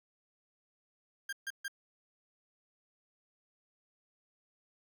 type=tone bursts; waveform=40% pulse; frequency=1600 Hz; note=G6; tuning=35 cents sharp; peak=-35 dBFS; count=3; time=1.29-1.681 s; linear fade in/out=5 ms; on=37 ms; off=140 ms; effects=none